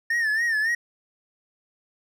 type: tone with vibrato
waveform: triangle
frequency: 1799 Hz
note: A6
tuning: 38 cents sharp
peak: -19 dBFS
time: 0.1-0.75 s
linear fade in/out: 5 ms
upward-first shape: sine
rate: 3.6 Hz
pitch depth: 93 cents each way
effects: none